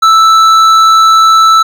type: tone with hard clipping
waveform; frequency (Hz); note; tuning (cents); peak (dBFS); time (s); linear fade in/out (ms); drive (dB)
triangle; 1318.5; E6; 0; -4; 0.02-1.63; 10; 12
effects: none